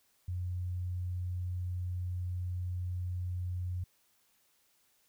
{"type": "tone", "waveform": "sine", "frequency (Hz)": 90, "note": "F#2", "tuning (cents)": -47, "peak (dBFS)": -33, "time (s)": [0.28, 3.84], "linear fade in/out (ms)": 5, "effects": ["white hiss -71 dBFS RMS until 5.08 s"]}